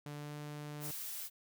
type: tone with pitch glide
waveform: sawtooth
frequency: 146.83 to 148.19 Hz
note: D3 to D3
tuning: 0 to +16 cents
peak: -39 dBFS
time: 0.06-0.91 s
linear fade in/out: 2 ms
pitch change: +16 cents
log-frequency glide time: 0.16-0.35 s
type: noise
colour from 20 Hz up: blue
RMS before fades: -43 dBFS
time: 0.8-1.3 s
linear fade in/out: 50 ms
effects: none